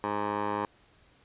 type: tone with band-pass filter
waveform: 15% pulse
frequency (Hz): 103.83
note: G#2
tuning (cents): 0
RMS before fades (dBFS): -31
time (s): 0.04-0.65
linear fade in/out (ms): 0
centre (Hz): 850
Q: 2
effects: pink hiss -62 dBFS RMS until 1.24 s + resampled to 8000 Hz